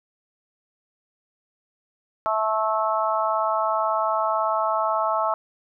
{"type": "harmonic tone", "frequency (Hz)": 218.1, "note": "A3", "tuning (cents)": -15, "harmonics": [3, 4, 5, 6], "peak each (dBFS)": [-25, -26, -26, -26], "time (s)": [2.26, 5.34], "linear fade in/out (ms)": 0, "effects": []}